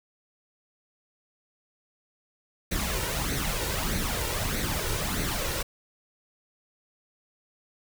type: noise with flanger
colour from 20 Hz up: pink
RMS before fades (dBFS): -29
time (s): 2.71-5.63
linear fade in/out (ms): 10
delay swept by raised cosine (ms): 0.48 to 2.18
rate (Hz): 1.6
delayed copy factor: +0.6
effects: none